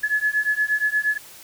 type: beating tone pair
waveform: sine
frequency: 1704 / 1712.5 Hz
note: G#6 / A6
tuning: +44 / -47 cents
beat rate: 8.5 Hz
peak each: -22 dBFS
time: 0.03-1.18 s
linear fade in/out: 10 ms
effects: white hiss -44 dBFS RMS until 1.43 s